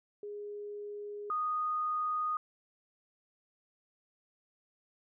sine tone pair in turn, 412.9 / 1237.3 Hz, G#4 / D#6, -10 / -10 cents, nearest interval octave + perfect fifth, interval 1900 cents, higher second, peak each -39 / -30 dBFS, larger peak second, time 0.23-1.3 / 1.3-2.37 s, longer neither, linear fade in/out 2 ms, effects none

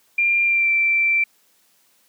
sine tone with pitch glide, 2389 to 2344 Hz, D7 to D7, +29 to -4 cents, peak -15 dBFS, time 0.18-1.24 s, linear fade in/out 5 ms, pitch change -33 cents, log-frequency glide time 0.43-0.7 s, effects white hiss -60 dBFS RMS until 2.08 s + high-pass 150 Hz 12 dB/octave

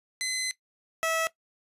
15% pulse tone pair in turn, 2039 / 650.5 Hz, C7 / E5, -45 / -23 cents, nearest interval octave + minor sixth, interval 1978 cents, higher first, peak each -22 / -19 dBFS, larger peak second, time 0.21-0.51 / 1.03-1.27 s, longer first, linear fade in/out 0 ms, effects noise-tail reverb RT60 0.1 s tail -17 dB re dry + resampled to 32000 Hz

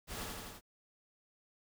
pink noise with echo, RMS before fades -43 dBFS, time 0.07-0.28 s, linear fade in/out 50 ms, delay 83 ms, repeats 4, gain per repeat -2 dB, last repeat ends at 0.612 s, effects none

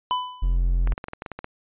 square tone with exponential decay, 1000 Hz, B5, 21 cents sharp, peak -19 dBFS, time 0.11-0.57 s, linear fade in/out 0 ms, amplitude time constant 100 ms
triangle tone, 43.65 Hz, F1, in tune, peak -16 dBFS, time 0.42-0.94 s, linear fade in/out 10 ms
clicks, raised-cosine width 0.5 ms, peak -18 dBFS, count 11, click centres 0.874 / 0.922 / 0.979 / 1.041 / 1.084 / 1.134 / 1.221 / 1.262 / 1.317 / 1.39 / 1.444 s
effects resampled to 8000 Hz

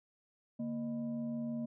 sine tone with frequency modulation, 233.1 Hz, A#3, in tune, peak -35 dBFS, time 0.59-1.66 s, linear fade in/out 10 ms, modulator 380 Hz, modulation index 0.51, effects none

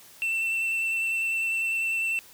triangle tone with vibrato, 2682 Hz, E7, 29 cents sharp, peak -23 dBFS, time 0.22-2.19 s, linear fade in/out 0 ms, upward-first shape square, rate 10 Hz, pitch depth 10 cents each way, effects white hiss -51 dBFS RMS until 2.33 s

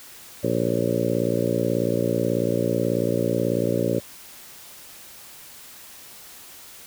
harmonic tone with a mistuned harmonic, 58.27 Hz, A#1, in tune, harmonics 2 / 3 / 4 / 5 / 6 / 7 / 8 / 9 / 10, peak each -29 / -29 / -29 / -29 / -29 / -29 / -29 / -29 / -29 dBFS, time 0.43-4 s, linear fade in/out 10 ms, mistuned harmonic 10, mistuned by -55 cents, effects white hiss -44 dBFS RMS until 6.86 s

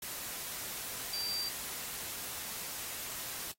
sine tone in noise, 4699 Hz, D8, in tune, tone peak -34 dBFS, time 1.13-1.49 s, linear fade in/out 5 ms, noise white, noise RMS -41 dBFS, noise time 0.02-3.52 s, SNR +4 dB, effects noise-tail reverb RT60 0.1 s tail -19 dB re dry + AAC 48 kbps

